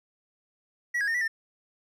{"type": "tone with pitch steps", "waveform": "triangle", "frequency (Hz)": [1930, 1652, 1829, 1954, 1802], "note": ["B6", "G#6", "A#6", "B6", "A6"], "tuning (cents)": [-40, -10, -33, -19, 41], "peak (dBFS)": -23, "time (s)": [0.94, 1.28], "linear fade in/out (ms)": 10, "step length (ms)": 68, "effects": []}